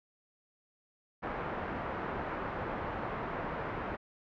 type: low-pass noise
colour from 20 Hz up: white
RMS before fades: -37 dBFS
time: 1.22-3.97 s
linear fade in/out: 20 ms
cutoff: 1300 Hz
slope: 12 dB/octave
effects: low-pass 2000 Hz 12 dB/octave